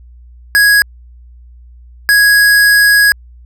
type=tone pair in turn; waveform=square; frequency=1661.2 / 1661.2 Hz; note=G#6 / G#6; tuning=0 / 0 cents; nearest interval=unison; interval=0 cents; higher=neither; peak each=-6 dBFS; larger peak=neither; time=0.55-0.82 / 2.09-3.12 s; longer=second; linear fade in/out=0 ms; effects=added 60 Hz sine -35 dBFS peak until 3.45 s